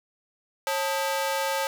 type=ring-modulated tone; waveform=sawtooth; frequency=714 Hz; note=F5; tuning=38 cents sharp; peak=-18 dBFS; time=0.67-1.67 s; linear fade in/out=0 ms; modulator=171 Hz; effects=none